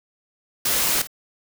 white noise with echo, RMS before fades -21 dBFS, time 0.65-1.02 s, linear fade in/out 5 ms, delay 52 ms, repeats 1, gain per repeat -15 dB, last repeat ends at 1.072 s, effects none

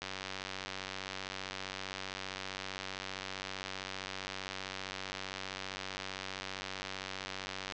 click train, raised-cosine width 0.2 ms, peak -21 dBFS, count 735, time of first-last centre 0.02-7.722 s, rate 95.3 Hz, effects low-pass 6000 Hz 12 dB/octave

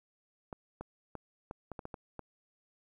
clicks, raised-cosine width 1 ms, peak -27 dBFS, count 9, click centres 0.528 / 0.81 / 1.153 / 1.511 / 1.717 / 1.792 / 1.854 / 1.942 / 2.193 s, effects 11-bit

